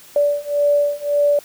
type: beating tone pair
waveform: sine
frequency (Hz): 579 / 580.8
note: D5 / D5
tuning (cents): -25 / -19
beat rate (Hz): 1.8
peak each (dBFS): -18 / -17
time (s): 0.16-1.39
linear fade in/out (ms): 2
effects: white hiss -44 dBFS RMS until 1.44 s